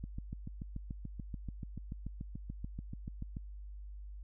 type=click train; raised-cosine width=5 ms; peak=-29 dBFS; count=24; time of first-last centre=0.04-3.369 s; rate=6.91 Hz; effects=added 50 Hz sine -44 dBFS peak until 4.23 s